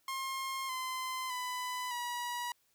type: tone with pitch steps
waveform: sawtooth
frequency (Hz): 1067 / 1032.4 / 999 / 966.6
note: C6 / C6 / B5 / B5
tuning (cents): +34 / -23 / +20 / -38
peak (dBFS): -32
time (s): 0.08-2.52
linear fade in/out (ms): 2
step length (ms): 610
effects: white hiss -73 dBFS RMS until 2.74 s